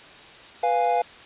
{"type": "chord", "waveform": "triangle", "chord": "F diminished", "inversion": "second", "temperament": "equal with one note detuned", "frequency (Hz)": [493.9, 698.5, 827.3], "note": ["Cb5", "F5", "Ab5"], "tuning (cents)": [0, 0, -7], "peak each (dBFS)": [-24, -20, -22], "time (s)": [0.63, 1.02], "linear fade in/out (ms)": 5, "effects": ["white hiss -45 dBFS RMS until 1.25 s", "resampled to 8000 Hz"]}